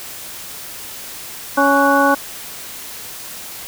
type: harmonic tone with a mistuned harmonic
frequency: 279.1 Hz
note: C#4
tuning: 12 cents sharp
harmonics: 1 / 2 / 3 / 4 / 5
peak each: -17 / -17 / -17 / -17 / -17 dBFS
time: 1.57-2.15 s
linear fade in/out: 10 ms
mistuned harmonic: 5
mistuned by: +100 cents
effects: white hiss -32 dBFS RMS until 3.67 s